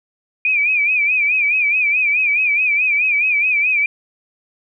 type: tone with vibrato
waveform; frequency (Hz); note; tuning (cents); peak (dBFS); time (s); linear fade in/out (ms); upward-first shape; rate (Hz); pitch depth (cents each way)
sine; 2414; D7; +47; -13; 0.45-3.86; 2; sine; 4.7; 100
effects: none